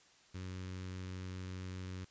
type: tone with notch filter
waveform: sawtooth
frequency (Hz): 92.5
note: F#2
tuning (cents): 0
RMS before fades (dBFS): -44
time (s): 0.34-2.05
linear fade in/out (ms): 10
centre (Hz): 710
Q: 0.9
effects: white hiss -65 dBFS RMS until 2.1 s + resampled to 16000 Hz